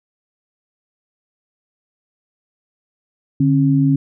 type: tone pair together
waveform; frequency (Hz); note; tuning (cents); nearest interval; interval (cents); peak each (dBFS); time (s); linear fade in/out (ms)
sine; 146 / 271.7; D3 / C#4; -10 / -35; major seventh; 1075; -14; 3.4-3.96; 5
effects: none